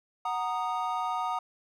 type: chord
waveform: triangle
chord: D# minor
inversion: first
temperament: equal with one note detuned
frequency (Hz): 740 / 932.3 / 1238.1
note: F#5 / A#5 / D#6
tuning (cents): 0 / 0 / -9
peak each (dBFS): -31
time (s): 0.25-1.39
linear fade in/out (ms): 5
effects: none